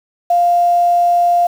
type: tone with quantisation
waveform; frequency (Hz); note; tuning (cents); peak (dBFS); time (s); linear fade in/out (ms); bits
sine; 698.5; F5; 0; -9; 0.3-1.47; 5; 6
effects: none